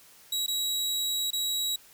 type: tone with dropouts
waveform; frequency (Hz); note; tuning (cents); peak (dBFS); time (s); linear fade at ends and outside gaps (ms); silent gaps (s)
sawtooth; 3870; B7; -36; -24; 0.32-1.76; 5; 0.464-0.479 / 1.306-1.33
effects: white hiss -55 dBFS RMS until 1.93 s